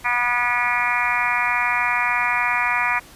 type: harmonic tone with a mistuned harmonic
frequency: 243.3 Hz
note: B3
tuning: 26 cents flat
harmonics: 3 / 4 / 5 / 6 / 7 / 8 / 9 / 10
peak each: -30 / -24 / -26 / -29 / -28 / -25 / -26 / -25 dBFS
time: 0.04-3 s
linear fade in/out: 20 ms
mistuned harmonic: 10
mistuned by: -25 cents
effects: pink hiss -45 dBFS RMS until 3.15 s + resampled to 32000 Hz